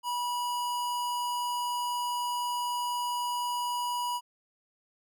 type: tone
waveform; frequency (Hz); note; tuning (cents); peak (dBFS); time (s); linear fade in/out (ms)
square; 973; B5; -26; -30; 0.03-4.21; 50
effects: none